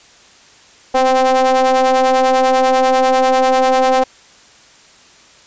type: ring-modulated tone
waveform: square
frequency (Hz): 130.81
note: C3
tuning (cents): 0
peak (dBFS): -8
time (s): 0.94-4.04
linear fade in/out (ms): 10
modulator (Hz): 649
effects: white hiss -45 dBFS RMS until 5.46 s + resampled to 16000 Hz